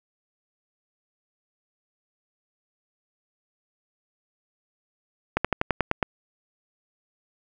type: slowing click train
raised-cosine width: 0.5 ms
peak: -6 dBFS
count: 8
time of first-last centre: 5.37-6.028 s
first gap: 76 ms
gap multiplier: 1.07
effects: none